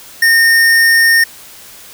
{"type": "tone", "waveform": "square", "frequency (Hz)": 1832, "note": "A#6", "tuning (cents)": -31, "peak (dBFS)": -7, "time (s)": [0.22, 1.24], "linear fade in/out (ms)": 5, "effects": ["white hiss -36 dBFS RMS until 1.93 s"]}